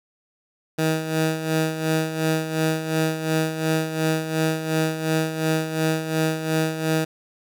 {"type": "tone with tremolo", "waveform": "15% pulse", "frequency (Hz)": 158.9, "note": "D#3", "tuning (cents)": 37, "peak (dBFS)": -12, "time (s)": [0.78, 7.05], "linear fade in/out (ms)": 10, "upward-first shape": "sine", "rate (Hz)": 2.8, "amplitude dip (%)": 65, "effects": []}